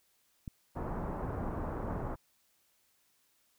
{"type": "clicks", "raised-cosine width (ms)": 5, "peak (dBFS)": [-28, -34], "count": 2, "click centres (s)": [0.478, 0.854]}
{"type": "low-pass noise", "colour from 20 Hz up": "pink", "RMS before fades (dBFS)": -37, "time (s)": [0.75, 2.16], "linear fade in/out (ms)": 20, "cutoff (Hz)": 1200, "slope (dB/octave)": 24}
{"effects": ["white hiss -72 dBFS RMS until 3.58 s"]}